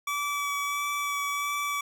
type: tone with vibrato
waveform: 25% pulse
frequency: 1148 Hz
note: D6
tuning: 40 cents flat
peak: -24 dBFS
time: 0.07-1.81 s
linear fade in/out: 5 ms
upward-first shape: sine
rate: 1.5 Hz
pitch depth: 12 cents each way
effects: none